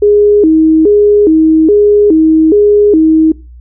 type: tone with vibrato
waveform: sine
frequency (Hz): 362.3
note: F#4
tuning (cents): -36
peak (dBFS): -3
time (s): 0.02-3.32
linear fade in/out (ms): 5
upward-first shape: square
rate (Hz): 1.2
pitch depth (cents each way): 230
effects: noise-tail reverb RT60 0.3 s tail -21 dB re dry + added 60 Hz sine -30 dBFS peak until 3.6 s